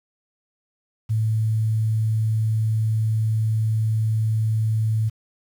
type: tone with quantisation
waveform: sine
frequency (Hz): 110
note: A2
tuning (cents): 0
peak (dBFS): -18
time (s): 1.09-5.1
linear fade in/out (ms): 20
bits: 8
effects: none